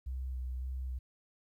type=tone with vibrato; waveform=sine; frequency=63.8 Hz; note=C2; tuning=43 cents flat; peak=-35 dBFS; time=0.06-0.99 s; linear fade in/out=10 ms; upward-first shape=square; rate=1.8 Hz; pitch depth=19 cents each way; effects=12-bit